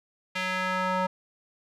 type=tone with band-pass filter sweep; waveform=square; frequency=185.2 Hz; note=F#3; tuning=2 cents sharp; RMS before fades=-28 dBFS; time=0.35-1.07 s; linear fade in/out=10 ms; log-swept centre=2400 to 930 Hz; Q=1.5; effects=none